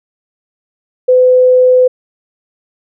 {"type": "tone", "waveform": "sine", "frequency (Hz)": 506, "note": "B4", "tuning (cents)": 42, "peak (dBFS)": -4, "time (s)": [1.08, 1.88], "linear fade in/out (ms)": 10, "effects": []}